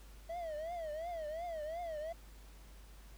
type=tone with vibrato; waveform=triangle; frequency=649 Hz; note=E5; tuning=27 cents flat; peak=-37 dBFS; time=0.29-2.13 s; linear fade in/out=10 ms; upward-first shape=triangle; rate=2.8 Hz; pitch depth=170 cents each way; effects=added 50 Hz sine -53 dBFS peak until 3.17 s + pink hiss -62 dBFS RMS until 3.17 s

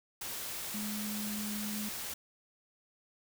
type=tone in noise; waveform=sine; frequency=210.1 Hz; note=G#3; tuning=20 cents sharp; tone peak=-37 dBFS; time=0.74-1.89 s; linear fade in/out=5 ms; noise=white; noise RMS=-40 dBFS; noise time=0.21-2.14 s; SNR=0 dB; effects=none

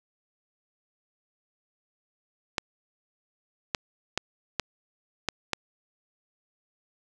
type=clicks; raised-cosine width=0.2 ms; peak=-8 dBFS; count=6; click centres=2.582 / 3.748 / 4.176 / 4.597 / 5.287 / 5.533 s; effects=none

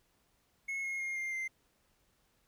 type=tone with pitch steps; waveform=triangle; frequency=2180 / 2156 / 2133 / 2109 / 2086 Hz; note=C#7 / C#7 / C7 / C7 / C7; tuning=-29 / -49 / +33 / +13 / -6 cents; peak=-33 dBFS; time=0.68-1.48 s; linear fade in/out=10 ms; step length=160 ms; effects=pink hiss -73 dBFS RMS until 2.47 s

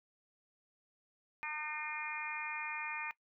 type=harmonic tone; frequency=303.5 Hz; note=D#4; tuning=43 cents flat; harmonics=3 / 4 / 5 / 6 / 7 / 8; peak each=-44 / -48 / -51 / -46 / -46 / -41 dBFS; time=1.43-3.11 s; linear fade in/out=0 ms; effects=noise-tail reverb RT60 0.1 s tail -19 dB re dry

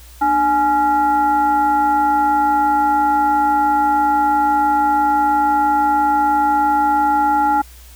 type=tone with frequency modulation; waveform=sine; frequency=840 Hz; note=G#5; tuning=19 cents sharp; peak=-12 dBFS; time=0.21-7.62 s; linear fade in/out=10 ms; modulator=541 Hz; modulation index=0.66; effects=added 60 Hz sine -39 dBFS peak until 7.95 s + white hiss -45 dBFS RMS until 7.95 s

